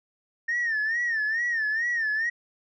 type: tone with vibrato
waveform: sine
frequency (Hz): 1817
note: A#6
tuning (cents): -45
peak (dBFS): -22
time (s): 0.48-2.3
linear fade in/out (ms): 10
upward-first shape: sine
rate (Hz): 2.3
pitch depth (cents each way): 110
effects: tanh soft clip ceiling -21 dBFS